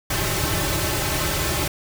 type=noise with comb filter; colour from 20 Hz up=pink; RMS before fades=-23 dBFS; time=0.1-1.68 s; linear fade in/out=5 ms; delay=4.2 ms; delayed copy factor=-0.95; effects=none